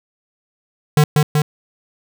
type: tone with echo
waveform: square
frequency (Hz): 150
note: D3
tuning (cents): +37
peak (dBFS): -9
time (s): 0.97-1.04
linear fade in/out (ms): 2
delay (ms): 190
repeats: 2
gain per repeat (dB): -2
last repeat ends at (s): 1.42
effects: none